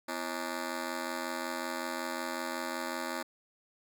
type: ring-modulated tone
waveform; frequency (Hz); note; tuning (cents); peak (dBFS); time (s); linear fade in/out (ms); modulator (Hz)
10% pulse; 294.3; D4; +4; -23; 0.08-3.23; 10; 42.7
effects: none